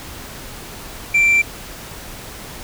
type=tone; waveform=sine; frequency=2349 Hz; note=D7; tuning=in tune; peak=-8 dBFS; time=1.14-1.42 s; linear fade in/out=10 ms; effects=tanh soft clip ceiling -10 dBFS + pink hiss -34 dBFS RMS until 2.63 s